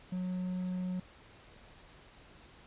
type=tone with quantisation; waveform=triangle; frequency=182.7 Hz; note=F#3; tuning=22 cents flat; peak=-31 dBFS; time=0.12-1 s; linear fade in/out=5 ms; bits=10; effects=pink hiss -57 dBFS RMS until 2.66 s + resampled to 8000 Hz